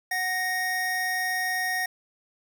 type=tone pair together; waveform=square; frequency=740 / 1863.5 Hz; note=F#5 / A#6; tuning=0 / -1 cents; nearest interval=octave + major third; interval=1599 cents; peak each=-32 / -27 dBFS; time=0.11-1.86 s; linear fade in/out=5 ms; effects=none